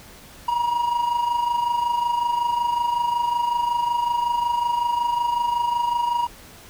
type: tone with amplitude modulation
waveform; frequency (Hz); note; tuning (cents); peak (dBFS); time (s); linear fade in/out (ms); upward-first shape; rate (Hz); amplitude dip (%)
triangle; 954; A#5; +40; -15; 0.48-6.27; 5; sine; 25.4; 60
effects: pink hiss -45 dBFS RMS until 6.69 s